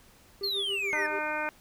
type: tone with tremolo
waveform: triangle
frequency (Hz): 396.9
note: G4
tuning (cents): +22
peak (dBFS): -31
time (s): 0.41-1.19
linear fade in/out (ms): 2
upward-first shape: sine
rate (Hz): 7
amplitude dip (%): 85
type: exponential sweep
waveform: triangle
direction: down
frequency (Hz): 4435 to 1740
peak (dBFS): -27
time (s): 0.43-1.07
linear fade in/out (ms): 10
type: harmonic tone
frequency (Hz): 304.2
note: D#4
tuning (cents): -39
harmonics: 1 / 2 / 3 / 4 / 5 / 6 / 7 / 8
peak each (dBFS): -42 / -36 / -35 / -40 / -34 / -43 / -40 / -37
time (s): 0.93-1.49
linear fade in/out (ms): 0
effects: pink hiss -58 dBFS RMS until 1.6 s